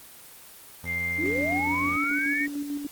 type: tone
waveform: 25% pulse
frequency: 86.5 Hz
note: F2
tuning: 16 cents flat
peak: -32 dBFS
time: 0.83-1.97 s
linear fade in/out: 10 ms
type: tone with pitch glide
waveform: sine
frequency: 2100 to 2238 Hz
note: C7 to C#7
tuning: +6 to +16 cents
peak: -26 dBFS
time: 0.85-2.47 s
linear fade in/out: 50 ms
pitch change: +110 cents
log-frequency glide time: 1.47-1.76 s
type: linear sweep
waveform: sine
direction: up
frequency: 277.5 to 1885 Hz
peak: -28 dBFS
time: 1.18-2.47 s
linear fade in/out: 10 ms
type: tone with tremolo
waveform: sine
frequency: 288.1 Hz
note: D4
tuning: 33 cents flat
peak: -27 dBFS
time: 1.23-2.87 s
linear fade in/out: 5 ms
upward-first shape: square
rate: 6.8 Hz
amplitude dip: 45%
effects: white hiss -47 dBFS RMS until 2.91 s + Opus 24 kbps